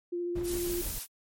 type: tone with vibrato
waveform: sine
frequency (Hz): 349.2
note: F4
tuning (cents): 0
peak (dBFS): -30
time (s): 0.12-0.82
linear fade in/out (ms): 10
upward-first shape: sine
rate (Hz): 14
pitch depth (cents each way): 13
type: noise with tremolo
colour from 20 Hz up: brown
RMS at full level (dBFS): -37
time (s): 0.35-0.99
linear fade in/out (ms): 10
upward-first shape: sine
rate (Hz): 6.4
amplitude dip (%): 50
type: noise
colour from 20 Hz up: blue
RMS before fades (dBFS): -36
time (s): 0.43-1.07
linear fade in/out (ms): 50
effects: MP3 64 kbps